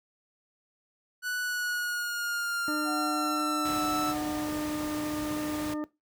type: tone with pitch glide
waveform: 45% pulse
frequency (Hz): 1480 to 1318.5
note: F#6 to E6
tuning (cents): 0 to 0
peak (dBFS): -29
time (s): 1.22-4.15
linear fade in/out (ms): 50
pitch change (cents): -200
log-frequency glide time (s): 1.4-3.82
type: harmonic tone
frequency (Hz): 302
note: D4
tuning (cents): +48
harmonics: 1 / 2 / 3 / 4 / 6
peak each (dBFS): -30 / -40 / -45 / -44 / -51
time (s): 2.68-5.84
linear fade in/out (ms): 0
type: tone with tremolo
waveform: sine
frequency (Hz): 740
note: F#5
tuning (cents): 0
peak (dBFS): -33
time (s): 2.84-4.49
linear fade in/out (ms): 50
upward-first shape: sine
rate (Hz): 1.1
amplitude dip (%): 55
type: noise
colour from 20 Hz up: pink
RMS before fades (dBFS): -39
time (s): 3.65-5.74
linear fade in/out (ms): 5
effects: noise-tail reverb RT60 0.2 s tail -18 dB re dry + high-pass 60 Hz 12 dB/octave